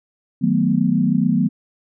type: chord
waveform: sine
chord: B dominant seventh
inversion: first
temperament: equal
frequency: 155.56 / 185 / 220 / 246.9 Hz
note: D#3 / F#3 / A3 / B3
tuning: 0 / 0 / 0 / 0 cents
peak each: -22 / -19 / -20 / -19 dBFS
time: 0.41-1.49 s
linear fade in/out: 20 ms
effects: none